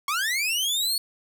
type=linear sweep; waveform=sawtooth; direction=up; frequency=1078 to 4442 Hz; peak=-20 dBFS; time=0.08-0.98 s; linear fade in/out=2 ms; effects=none